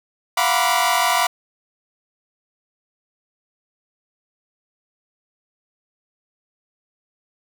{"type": "tone cluster", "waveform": "sawtooth", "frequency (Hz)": [688, 734, 962, 1003, 1168], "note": ["F5", "F#5", "B5", "B5", "D6"], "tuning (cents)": [-26, -14, -46, 26, -10], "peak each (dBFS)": -19, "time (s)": [0.37, 1.27], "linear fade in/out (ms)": 5, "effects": []}